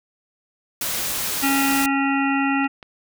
white noise, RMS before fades -25 dBFS, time 0.81-1.86 s, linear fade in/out 2 ms
harmonic tone, 275.1 Hz, C#4, 13 cents flat, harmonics 1 / 3 / 5 / 7 / 9 / 10, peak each -20 / -25 / -27 / -28 / -30 / -30 dBFS, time 1.42-2.68 s, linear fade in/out 20 ms
clicks, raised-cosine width 0.3 ms, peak -23 dBFS, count 2, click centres 2.644 / 2.828 s
effects none

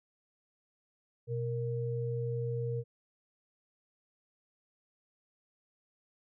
sine tone pair together, 123.17 / 466.2 Hz, B2 / A#4, -4 / 0 cents, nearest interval octave + major seventh, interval 2304 cents, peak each -33 / -36 dBFS, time 1.27-2.84 s, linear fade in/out 50 ms, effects none

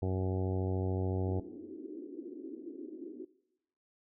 harmonic tone, 93.7 Hz, F#2, 22 cents sharp, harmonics 1 / 2 / 3 / 4 / 5 / 6 / 7 / 8 / 9, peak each -32 / -39 / -40 / -39 / -41 / -49 / -46 / -49 / -52 dBFS, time 0.02-1.4 s, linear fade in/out 5 ms
white band-pass noise, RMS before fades -45 dBFS, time 1.27-3.25 s, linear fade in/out 5 ms, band 280 to 360 Hz, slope 48 dB/octave
effects noise-tail reverb RT60 0.9 s tail -20 dB re dry

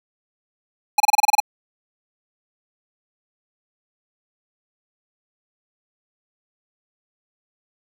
square tone bursts, 830.6 Hz, G#5, in tune, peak -12 dBFS, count 9, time 0.98-1.402 s, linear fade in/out 5 ms, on 22 ms, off 28 ms, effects none

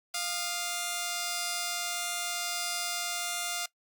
5% pulse tone pair together, 700 / 1224.8 Hz, F5 / D#6, +4 / -28 cents, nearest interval minor seventh, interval 968 cents, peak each -21 / -26 dBFS, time 0.14-3.66 s, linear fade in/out 5 ms, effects noise-tail reverb RT60 0.1 s tail -20 dB re dry + Opus 48 kbps

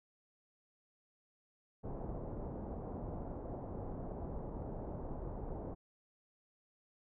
pink low-pass noise, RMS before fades -43 dBFS, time 1.83-5.75 s, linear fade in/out 20 ms, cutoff 800 Hz, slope 24 dB/octave, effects none

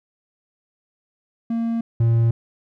triangle tone pair in turn, 230 / 115.53 Hz, A#3 / A#2, -23 / -15 cents, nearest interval octave, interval 1192 cents, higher first, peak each -18 / -12 dBFS, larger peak second, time 1.5-1.81 / 2-2.31 s, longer neither, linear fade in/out 5 ms, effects none

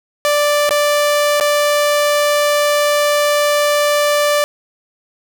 sawtooth tone with dropouts, 587.3 Hz, D5, in tune, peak -8 dBFS, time 0.25-4.44 s, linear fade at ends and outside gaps 0 ms, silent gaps 0.692-0.708 / 1.399-1.409 s, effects none

